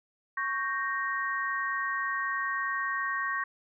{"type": "chord", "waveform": "sine", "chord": "G diminished", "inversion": "second", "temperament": "equal", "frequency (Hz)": [1108.7, 1568, 1864.7], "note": ["Db6", "G6", "Bb6"], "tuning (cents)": [0, 0, 0], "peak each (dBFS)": [-32, -35, -32], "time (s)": [0.37, 3.44], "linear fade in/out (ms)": 5, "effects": []}